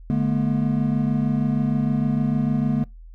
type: tone cluster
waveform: triangle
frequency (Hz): 146.2 / 213.3 / 239.8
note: D3 / G#3 / A#3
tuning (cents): -7 / +46 / +49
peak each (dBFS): -21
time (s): 0.1-2.84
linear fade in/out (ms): 0
effects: noise-tail reverb RT60 0.2 s tail -24 dB re dry + added 41 Hz sine -39 dBFS peak until 3.14 s